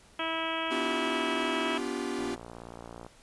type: harmonic tone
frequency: 325.4 Hz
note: E4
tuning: 22 cents flat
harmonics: 1 / 2 / 3 / 4 / 5 / 6 / 7 / 8 / 9 / 10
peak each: -38 / -37 / -37 / -37 / -40 / -43 / -41 / -39 / -42 / -39 dBFS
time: 0.19-1.78 s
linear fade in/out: 5 ms
type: chord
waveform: 45% pulse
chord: G dominant seventh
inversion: first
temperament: equal with one note detuned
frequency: 246.9 / 288.1 / 349.2 / 392 Hz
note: B3 / D4 / F4 / G4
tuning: 0 / -33 / 0 / 0 cents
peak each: -37 dBFS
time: 0.7-2.36 s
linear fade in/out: 20 ms
type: click train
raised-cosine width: 1 ms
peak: -29 dBFS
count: 52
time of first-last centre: 2.19-3.065 s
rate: 58.3 Hz
effects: pink hiss -58 dBFS RMS until 3.22 s + resampled to 24000 Hz